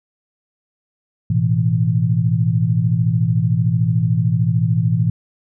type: chord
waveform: sine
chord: A suspended second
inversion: none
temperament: equal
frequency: 110 / 123.47 / 164.81 Hz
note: A2 / B2 / E3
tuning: 0 / 0 / 0 cents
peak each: -18 dBFS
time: 1.3-5.1 s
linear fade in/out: 5 ms
effects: none